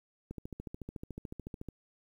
click train, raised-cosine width 3 ms, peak -28 dBFS, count 20, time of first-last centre 0.31-1.687 s, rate 13.8 Hz, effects 10-bit

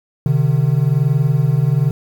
triangle tone pair together, 130.81 / 151.88 Hz, C3 / D#3, 0 / -41 cents, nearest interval minor third, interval 259 cents, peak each -13 dBFS, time 0.26-1.91 s, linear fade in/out 2 ms, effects 7-bit

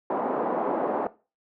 white band-pass noise, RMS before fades -27 dBFS, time 0.1-1.07 s, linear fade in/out 2 ms, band 240 to 900 Hz, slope 24 dB/octave, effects noise-tail reverb RT60 0.3 s tail -17 dB re dry

